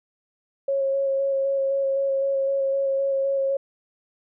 sine tone with vibrato, 546 Hz, C#5, 26 cents flat, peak -20 dBFS, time 0.68-3.57 s, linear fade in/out 5 ms, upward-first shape square, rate 3.9 Hz, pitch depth 12 cents each way, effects none

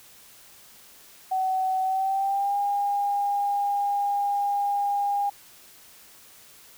sine tone with pitch glide, 755 to 809.2 Hz, F#5 to G#5, +35 to -45 cents, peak -22 dBFS, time 1.31-5.3 s, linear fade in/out 10 ms, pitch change +120 cents, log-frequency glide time 1.83-2.57 s, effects white hiss -51 dBFS RMS until 6.77 s

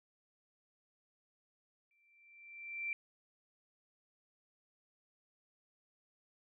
sine tone with exponential growth, 2349 Hz, D7, in tune, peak -34 dBFS, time 1.91-2.93 s, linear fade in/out 1 ms, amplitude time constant 220 ms, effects none

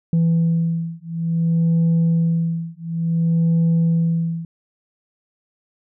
sine beating tone pair, 165.7 / 166.27 Hz, E3 / E3, +9 / +15 cents, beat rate 0.57 Hz, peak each -17 dBFS, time 0.13-4.45 s, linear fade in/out 2 ms, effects tanh soft clip ceiling -12 dBFS

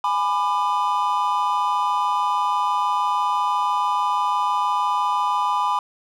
triangle chord, G# diminished, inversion none, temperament just, 830.6 / 996.7 / 1196.1 Hz, G#5 / B5 / D6, 0 / +16 / +31 cents, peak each -23 / -19 / -23 dBFS, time 0.04-5.79 s, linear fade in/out 2 ms, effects none

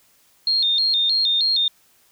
sine tone with vibrato, 3930 Hz, B7, 9 cents flat, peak -16 dBFS, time 0.47-1.68 s, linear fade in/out 2 ms, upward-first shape square, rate 3.2 Hz, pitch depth 130 cents each way, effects white hiss -58 dBFS RMS until 2.11 s

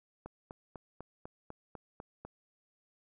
click train, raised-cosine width 1 ms, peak -30 dBFS, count 9, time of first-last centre 0.26-2.25 s, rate 4.02 Hz, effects none

